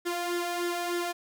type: tone with flanger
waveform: sawtooth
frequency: 348.9 Hz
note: F4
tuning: 2 cents flat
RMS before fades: -31 dBFS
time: 0.05-1.13 s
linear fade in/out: 20 ms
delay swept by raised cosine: 0.56 to 1.66 ms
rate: 3.3 Hz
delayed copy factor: +0.6
effects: none